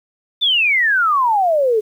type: exponential sweep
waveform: sine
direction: down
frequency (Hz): 3608 to 414.5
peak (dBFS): -12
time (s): 0.41-1.81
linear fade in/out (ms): 20
effects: 8-bit